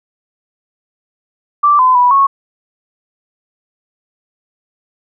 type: tone with pitch steps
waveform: sine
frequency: 1170 / 1019 / 983 / 1101 Hz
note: D6 / C6 / B5 / C#6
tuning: -7 / -46 / -8 / -12 cents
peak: -6 dBFS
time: 1.63-2.27 s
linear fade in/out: 10 ms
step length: 160 ms
effects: none